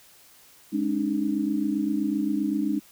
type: chord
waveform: sine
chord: Ab suspended fourth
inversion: none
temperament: equal with one note detuned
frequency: 207.7 / 277.2 / 304.9 Hz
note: Ab3 / Db4 / Eb4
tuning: 0 / 0 / -35 cents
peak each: -28 / -28 / -26 dBFS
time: 0.72-2.8 s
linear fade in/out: 20 ms
effects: white hiss -54 dBFS RMS until 2.91 s